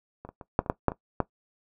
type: clicks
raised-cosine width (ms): 1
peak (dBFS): -26 / -27 / -27 / -6 / -26 / -9 / -6 / -21 / -9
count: 9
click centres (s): 0.25 / 0.29 / 0.412 / 0.591 / 0.662 / 0.699 / 0.883 / 0.919 / 1.203
effects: noise-tail reverb RT60 0.1 s tail -17 dB re dry